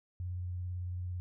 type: tone with vibrato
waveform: sine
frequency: 89.7 Hz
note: F2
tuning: 47 cents sharp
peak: -35 dBFS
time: 0.2-1.2 s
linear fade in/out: 0 ms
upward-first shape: square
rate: 18 Hz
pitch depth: 20 cents each way
effects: none